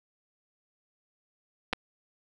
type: clicks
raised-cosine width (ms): 0.3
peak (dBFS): -13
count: 2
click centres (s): 1.729 / 1.733
effects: none